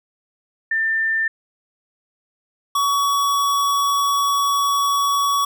sine / square tone pair in turn, 1790 / 1127.6 Hz, A6 / C#6, +29 / +29 cents, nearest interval minor sixth, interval 800 cents, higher first, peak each -17 dBFS, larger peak neither, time 0.71-1.28 / 2.75-5.45 s, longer second, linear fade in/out 5 ms, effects none

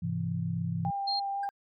sine chord, Ab augmented, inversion none, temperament equal with one note detuned, 103.83 / 130.81 / 167.6 Hz, Ab2 / C3 / E3, 0 / 0 / +29 cents, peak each -35 / -36 / -31 dBFS, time 0.02-0.91 s, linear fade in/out 10 ms
sine tone with vibrato, 796 Hz, G5, 26 cents sharp, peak -30 dBFS, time 0.85-1.49 s, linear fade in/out 0 ms, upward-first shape sine, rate 3.9 Hz, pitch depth 11 cents each way
sine tone, 4211 Hz, C8, 10 cents sharp, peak -29 dBFS, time 1.07-1.2 s, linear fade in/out 10 ms
triangle tone with exponential decay, 1593 Hz, G6, 27 cents sharp, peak -35 dBFS, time 1.43-1.51 s, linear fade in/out 5 ms, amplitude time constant 17 ms
effects none

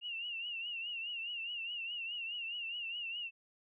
sine tone with vibrato, 2794 Hz, F7, in tune, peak -38 dBFS, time 0.01-3.31 s, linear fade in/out 50 ms, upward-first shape triangle, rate 4.8 Hz, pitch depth 100 cents each way, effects none

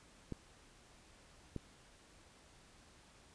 clicks, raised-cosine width 3 ms, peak -28 dBFS, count 2, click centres 0.323 / 1.563 s, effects pink hiss -63 dBFS RMS until 3.34 s + resampled to 22050 Hz

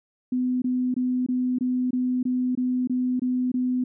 sine tone bursts, 251.8 Hz, B3, 34 cents sharp, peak -21 dBFS, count 11, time 0.32-3.84 s, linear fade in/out 5 ms, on 300 ms, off 22 ms, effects none

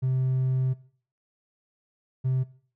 triangle tone pair in turn, 130 / 130 Hz, C3 / C3, -11 / -11 cents, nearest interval unison, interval 0 cents, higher neither, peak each -19 dBFS, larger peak neither, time 0.02-0.74 / 2.24-2.44 s, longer first, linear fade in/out 20 ms, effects noise-tail reverb RT60 0.5 s tail -21 dB re dry + tanh soft clip ceiling -17 dBFS

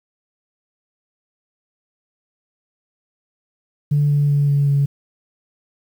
sine tone with pitch steps, 146 / 144.74 / 143.49 / 142.25 / 141.03 Hz, D3 / D3 / D3 / C#3 / C#3, -10 / -25 / -40 / +45 / +30 cents, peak -12 dBFS, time 3.91-4.86 s, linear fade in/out 10 ms, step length 190 ms, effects tanh soft clip ceiling -9 dBFS + 8-bit

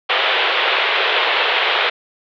white band-pass noise, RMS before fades -17 dBFS, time 0.09-1.9 s, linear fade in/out 10 ms, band 390 to 3600 Hz, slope 48 dB/octave, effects none

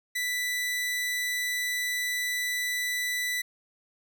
sawtooth tone, 1980 Hz, B6, 4 cents sharp, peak -24 dBFS, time 0.15-3.42 s, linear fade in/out 10 ms, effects none

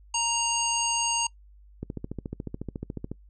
harmonic tone, 932.3 Hz, A#5, in tune, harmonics 1 / 3 / 5 / 7 / 9, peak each -29 / -29 / -35 / -29 / -33 dBFS, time 0.14-1.27 s, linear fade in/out 5 ms
click train, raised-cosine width 3 ms, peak -20 dBFS, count 19, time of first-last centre 1.83-3.116 s, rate 14 Hz
effects noise-tail reverb RT60 0.1 s tail -24 dB re dry + added 50 Hz sine -50 dBFS peak until 3.29 s

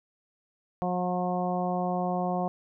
harmonic tone, 180 Hz, F#3, 47 cents flat, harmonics 1 / 2 / 3 / 4 / 5 / 6, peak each -30 / -36 / -34 / -30 / -38 / -39 dBFS, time 0.82-2.48 s, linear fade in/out 0 ms, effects none

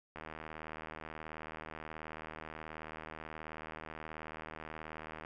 click train, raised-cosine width 0.5 ms, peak -29 dBFS, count 401, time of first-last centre 0.16-5.249 s, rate 78.6 Hz, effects none

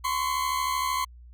40% pulse tone pair together, 1027 / 1100 Hz, C6 / C#6, -33 / -14 cents, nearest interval minor second, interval 119 cents, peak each -26 / -29 dBFS, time 0.04-1.05 s, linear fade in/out 10 ms, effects added 60 Hz sine -45 dBFS peak until 1.33 s

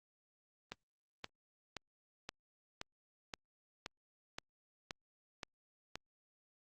click train, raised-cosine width 0.2 ms, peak -24 dBFS, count 11, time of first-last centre 0.72-5.956 s, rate 1.91 Hz, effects Opus 32 kbps

